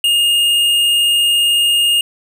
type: tone with tanh clipping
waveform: sine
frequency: 2837 Hz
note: F7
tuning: 27 cents sharp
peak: -12 dBFS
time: 0.04-2.01 s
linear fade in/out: 2 ms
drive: 12 dB
effects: none